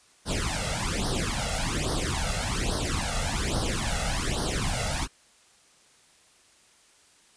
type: noise with flanger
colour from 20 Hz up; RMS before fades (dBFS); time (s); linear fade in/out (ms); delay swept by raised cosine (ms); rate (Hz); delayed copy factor
pink; -28; 0.25-5.08; 50; 0.2 to 1.5; 1.2; +0.95
effects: white hiss -59 dBFS RMS until 7.36 s + resampled to 22050 Hz